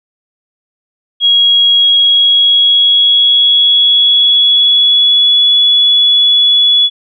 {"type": "tone with pitch glide", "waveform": "sine", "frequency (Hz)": [3300, 3403], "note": ["G#7", "G#7"], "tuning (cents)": [-12, 41], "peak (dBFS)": -5, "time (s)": [1.2, 6.9], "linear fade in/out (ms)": 50, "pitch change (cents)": 53, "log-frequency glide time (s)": [1.77, 5.45], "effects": []}